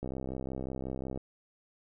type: click train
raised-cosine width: 2 ms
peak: -24 dBFS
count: 76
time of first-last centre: 0.03-1.175 s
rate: 65.5 Hz
effects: none